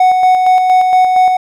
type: tone with tremolo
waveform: triangle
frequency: 740 Hz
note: F#5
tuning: in tune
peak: -3 dBFS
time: 0-1.37 s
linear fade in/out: 5 ms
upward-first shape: square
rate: 4.3 Hz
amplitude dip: 35%
effects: none